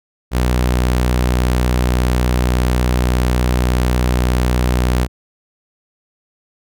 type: tone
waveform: sawtooth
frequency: 61.74 Hz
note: B1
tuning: in tune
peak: -9 dBFS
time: 0.31-5.08 s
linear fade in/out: 50 ms
effects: none